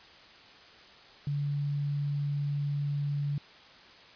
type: tone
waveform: sine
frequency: 143.8 Hz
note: D3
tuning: 36 cents flat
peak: -28 dBFS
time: 1.27-3.38 s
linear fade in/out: 2 ms
effects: white hiss -53 dBFS RMS until 4.15 s + resampled to 11025 Hz